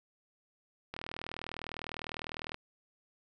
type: click train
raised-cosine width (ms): 0.3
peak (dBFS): -23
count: 65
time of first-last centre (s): 0.94-2.544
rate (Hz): 39.9
effects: none